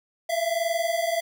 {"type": "tone pair together", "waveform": "square", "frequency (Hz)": [660, 681.3], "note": ["E5", "F5"], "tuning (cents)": [2, -43], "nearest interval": "minor second", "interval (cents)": 55, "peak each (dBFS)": -27, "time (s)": [0.29, 1.21], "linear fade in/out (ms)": 10, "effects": []}